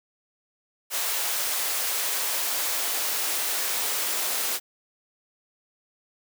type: noise with high-pass filter sweep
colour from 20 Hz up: white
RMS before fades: -27 dBFS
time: 0.9-4.6 s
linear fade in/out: 50 ms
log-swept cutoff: 570 to 380 Hz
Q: 0.87
effects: none